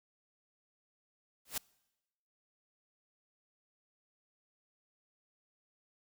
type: noise with exponential growth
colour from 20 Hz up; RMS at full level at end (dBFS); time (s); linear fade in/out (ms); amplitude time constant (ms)
white; -31; 1.45-1.58; 5; 27
effects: noise-tail reverb RT60 1.0 s tail -25 dB re dry